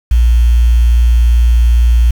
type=tone with quantisation; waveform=sine; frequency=58.8 Hz; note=A#1; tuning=16 cents sharp; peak=-5 dBFS; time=0.11-2.11 s; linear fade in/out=5 ms; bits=5; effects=none